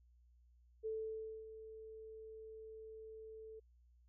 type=tone with ADSR envelope; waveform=sine; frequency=440 Hz; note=A4; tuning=in tune; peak=-38 dBFS; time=0.83-3.6 s; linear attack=29 ms; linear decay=590 ms; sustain=-12 dB; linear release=12 ms; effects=added 60 Hz sine -65 dBFS peak until 4.08 s